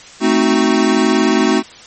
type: chord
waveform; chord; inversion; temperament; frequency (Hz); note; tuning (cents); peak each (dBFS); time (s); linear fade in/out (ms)
square; A diminished seventh; none; equal; 220 / 261.6 / 311.1 / 370; A3 / C4 / Eb4 / Gb4; 0 / 0 / 0 / 0; -17; 0.2-1.63; 50
effects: white hiss -38 dBFS RMS until 1.86 s + MP3 32 kbps